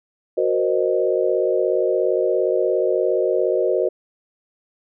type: chord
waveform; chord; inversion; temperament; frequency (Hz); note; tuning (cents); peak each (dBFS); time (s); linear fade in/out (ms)
sine; C half-diminished seventh; second; equal with one note detuned; 370 / 466.2 / 523.3 / 617.2; Gb4 / Bb4 / C5 / Eb5; 0 / 0 / 0 / -14; -21 / -22 / -22 / -23; 0.37-3.89; 10
effects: none